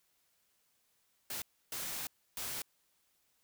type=noise bursts at uneven times; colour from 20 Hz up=white; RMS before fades=-40 dBFS; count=3; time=1.3-1.42 / 1.72-2.07 / 2.37-2.62 s; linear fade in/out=2 ms; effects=white hiss -75 dBFS RMS until 3.43 s